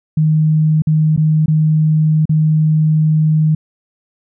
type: tone with dropouts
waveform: sine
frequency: 155.56 Hz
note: D#3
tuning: in tune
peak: -9 dBFS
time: 0.17-3.55 s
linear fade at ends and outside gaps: 5 ms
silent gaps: 0.821-0.87 / 1.164-1.175 / 1.46-1.48 / 2.255-2.293 s
effects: none